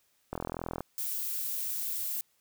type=click train; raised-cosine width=1 ms; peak=-20 dBFS; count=21; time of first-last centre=0.33-0.806 s; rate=42 Hz
type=noise; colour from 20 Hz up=violet; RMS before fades=-34 dBFS; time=0.98-2.21 s; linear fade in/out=0 ms
effects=white hiss -71 dBFS RMS until 2.4 s